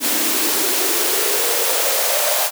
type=noise with high-pass filter sweep; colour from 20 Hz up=white; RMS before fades=-18 dBFS; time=0-2.51 s; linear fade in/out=50 ms; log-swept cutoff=270 to 660 Hz; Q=4.8; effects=none